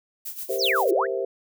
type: noise with tremolo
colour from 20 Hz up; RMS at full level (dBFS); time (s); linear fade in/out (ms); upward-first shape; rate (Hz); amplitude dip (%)
violet; -32; 0.25-0.91; 10; sine; 7.8; 75
type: chord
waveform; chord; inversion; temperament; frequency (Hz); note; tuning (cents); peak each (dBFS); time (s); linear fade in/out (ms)
sine; C dominant seventh; second; equal; 392 / 466.2 / 523.3 / 659.3; G4 / Bb4 / C5 / E5; 0 / 0 / 0 / 0; -28 / -31 / -28 / -34; 0.49-1.25; 5
type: exponential two-way sweep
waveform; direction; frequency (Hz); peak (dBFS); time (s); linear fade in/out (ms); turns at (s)
sine; down then up; 6840 to 329.6 to 2082; -20; 0.58-1.07; 50; 0.92
effects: none